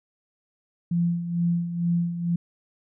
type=tone with tremolo; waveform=sine; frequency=171.7 Hz; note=F3; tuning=29 cents flat; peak=-19 dBFS; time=0.91-2.36 s; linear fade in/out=5 ms; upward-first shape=sine; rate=2.2 Hz; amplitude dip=65%; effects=none